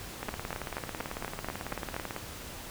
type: two click trains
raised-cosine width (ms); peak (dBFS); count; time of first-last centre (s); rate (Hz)
0.5; -18 / -20; 8 / 36; 0.29-1.965 / 0.23-2.164; 4.18 / 18.1
effects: pink hiss -43 dBFS RMS until 2.7 s